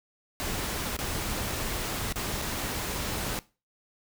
pink noise with dropouts, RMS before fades -32 dBFS, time 0.4-3.39 s, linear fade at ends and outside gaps 0 ms, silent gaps 0.966-0.989 / 2.125-2.158 / 2.417-2.421 s, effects noise-tail reverb RT60 0.3 s tail -19 dB re dry

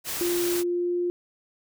white noise, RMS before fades -31 dBFS, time 0.04-0.64 s, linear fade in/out 50 ms
sine tone with pitch glide, 349.2 to 352.2 Hz, F4 to F4, 0 to +15 cents, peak -23 dBFS, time 0.21-1.1 s, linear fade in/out 0 ms, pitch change +15 cents, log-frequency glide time 0.4-0.97 s
effects none

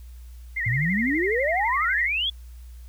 sine tone with vibrato, 1978 Hz, B6, 2 cents sharp, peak -24 dBFS, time 0.56-2.07 s, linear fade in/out 10 ms, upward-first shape sine, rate 12 Hz, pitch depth 130 cents each way
sine exponential sweep, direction up, 108.2 to 3477 Hz, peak -22 dBFS, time 0.66-2.3 s, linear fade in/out 5 ms
effects added 60 Hz sine -39 dBFS peak until 2.88 s + white hiss -59 dBFS RMS until 2.88 s

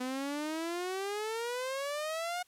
sawtooth exponential sweep, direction up, 249.8 to 728 Hz, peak -30 dBFS, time 0-2.43 s, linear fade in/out 10 ms, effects white hiss -67 dBFS RMS until 2.47 s + low-pass 12000 Hz 12 dB/octave

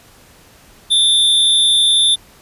square tone with amplitude modulation, 3561 Hz, A7, 20 cents sharp, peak -8 dBFS, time 0.9-2.16 s, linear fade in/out 20 ms, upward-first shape sine, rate 232 Hz, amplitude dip 55%, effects pink hiss -46 dBFS RMS until 2.41 s + resampled to 32000 Hz

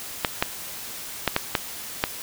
clicks, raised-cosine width 0.3 ms, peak -3 dBFS, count 6, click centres 0.248 / 0.425 / 1.277 / 1.364 / 1.552 / 2.039 s, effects white hiss -36 dBFS RMS until 2.22 s

